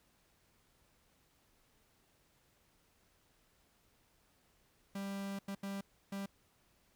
45% pulse tone bursts at uneven times, 197.3 Hz, G3, 11 cents sharp, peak -39 dBFS, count 4, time 4.95-5.39 / 5.48-5.55 / 5.63-5.81 / 6.12-6.26 s, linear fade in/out 5 ms, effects pink hiss -72 dBFS RMS until 6.95 s

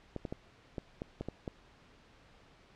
clicks, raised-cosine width 2 ms, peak -24 dBFS, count 8, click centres 0.163 / 0.252 / 0.325 / 0.782 / 1.019 / 1.21 / 1.286 / 1.478 s, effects pink hiss -61 dBFS RMS until 2.75 s + low-pass 4000 Hz 12 dB/octave

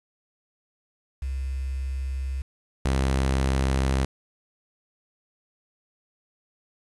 sine / sawtooth tone pair in turn, 66.5 / 66.5 Hz, C2 / C2, +29 / +29 cents, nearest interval unison, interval 0 cents, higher neither, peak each -26 / -17 dBFS, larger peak second, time 1.22-2.42 / 2.85-4.05 s, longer neither, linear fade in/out 5 ms, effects resampled to 24000 Hz + 8-bit

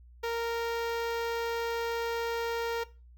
sawtooth tone with notch filter, 464.2 Hz, A#4, 7 cents flat, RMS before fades -32 dBFS, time 0.23-2.84 s, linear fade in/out 10 ms, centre 9500 Hz, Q 0.63, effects noise-tail reverb RT60 0.3 s tail -18 dB re dry + added 60 Hz sine -51 dBFS peak until 3.17 s

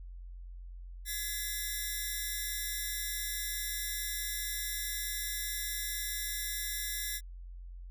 5% pulse ring-modulated tone, 1864.7 Hz, A#6, in tune, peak -21 dBFS, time 1.05-7.21 s, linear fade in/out 50 ms, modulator 169 Hz, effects added 44 Hz sine -43 dBFS peak until 7.9 s

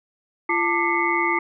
sine tone cluster, 342.7 / 891 / 1186 / 2036 / 2179 Hz, F4 / A5 / D6 / C7 / C#7, -33 / +22 / +17 / -48 / -30 cents, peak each -25 dBFS, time 0.49-1.39 s, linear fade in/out 5 ms, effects none

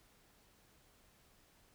silence, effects pink hiss -68 dBFS RMS until 1.74 s

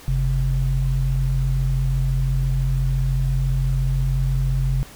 sine tone pair together, 46.95 / 132.8 Hz, F#1 / C3, +26 / +26 cents, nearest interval octave + tritone, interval 1800 cents, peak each -20 dBFS, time 0.08-4.83 s, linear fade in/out 0 ms, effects pink hiss -43 dBFS RMS until 4.95 s

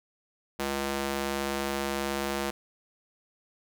square tone with high-pass filter, 69.3 Hz, C#2, in tune, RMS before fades -31 dBFS, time 0.59-2.51 s, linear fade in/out 10 ms, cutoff 290 Hz, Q 0.63, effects none

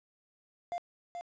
triangle tone with echo, 697 Hz, F5, 4 cents flat, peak -31 dBFS, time 0.72-0.78 s, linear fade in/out 0 ms, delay 430 ms, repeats 1, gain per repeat -5 dB, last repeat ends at 1.21 s, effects resampled to 16000 Hz + 10-bit

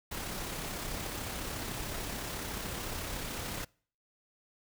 pink noise with amplitude modulation, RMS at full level -37 dBFS, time 0.11-3.65 s, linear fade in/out 10 ms, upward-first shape sine, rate 33.8 Hz, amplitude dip 30%, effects noise-tail reverb RT60 0.5 s tail -26 dB re dry

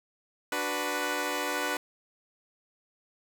10% pulse chord, B minor, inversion first, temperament equal, 293.7 / 370 / 493.9 Hz, D4 / F#4 / B4, 0 / 0 / 0 cents, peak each -25 / -27 / -24 dBFS, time 0.52-1.77 s, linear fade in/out 2 ms, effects none

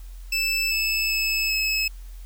25% pulse tone with pitch steps, 2637 / 2620 / 2604 / 2587 Hz, E7 / E7 / E7 / E7, 0 / -11 / -22 / -33 cents, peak -18 dBFS, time 0.32-1.88 s, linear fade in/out 5 ms, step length 390 ms, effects added 43 Hz sine -36 dBFS peak until 2.25 s + white hiss -55 dBFS RMS until 2.25 s

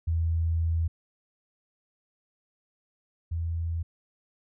sine tone pair in turn, 82.41 / 83.27 Hz, E2 / E2, 0 / +18 cents, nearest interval unison, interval 18 cents, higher second, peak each -23 / -27 dBFS, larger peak first, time 0.07-0.88 / 3.31-3.83 s, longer first, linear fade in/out 10 ms, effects none

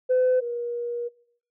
sine tone pair in turn, 508 / 477 Hz, B4 / A#4, +49 / +40 cents, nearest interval minor second, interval 109 cents, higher first, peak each -16 / -27 dBFS, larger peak first, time 0.09-0.41 / 0.41-1.09 s, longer second, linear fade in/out 20 ms, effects noise-tail reverb RT60 0.6 s tail -22 dB re dry + tanh soft clip ceiling -15 dBFS

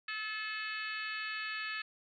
harmonic tone with a mistuned harmonic, 432.6 Hz, A4, 29 cents flat, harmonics 3 / 4 / 5 / 6 / 7 / 8 / 9 / 10, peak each -45 / -40 / -47 / -42 / -49 / -53 / -53 / -48 dBFS, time 0.08-1.82 s, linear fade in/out 5 ms, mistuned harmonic 9, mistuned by -33 cents, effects none

